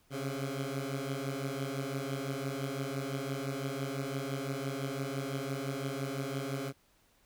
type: beating tone pair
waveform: 15% pulse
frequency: 133.8 / 139.7 Hz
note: C3 / C#3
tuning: +39 / +14 cents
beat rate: 5.9 Hz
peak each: -31 dBFS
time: 0.1-6.73 s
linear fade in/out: 50 ms
effects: pink hiss -68 dBFS RMS until 7.25 s